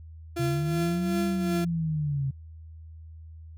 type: tone with tremolo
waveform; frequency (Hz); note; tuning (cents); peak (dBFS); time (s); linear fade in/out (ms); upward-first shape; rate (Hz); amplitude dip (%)
35% pulse; 341.8; F4; -37; -25; 0.36-1.65; 10; triangle; 2.7; 65
type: linear two-way sweep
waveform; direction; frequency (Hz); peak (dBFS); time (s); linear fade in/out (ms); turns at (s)
sine; up then down; 131.8 to 196.8 to 133.1; -25; 0.39-2.31; 10; 1.22
effects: added 80 Hz sine -42 dBFS peak until 3.57 s